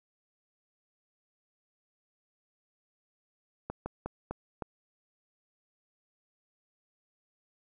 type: slowing click train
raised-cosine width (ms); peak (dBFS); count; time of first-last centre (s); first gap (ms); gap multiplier
1; -21; 5; 3.7-4.623; 160; 1.25
effects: none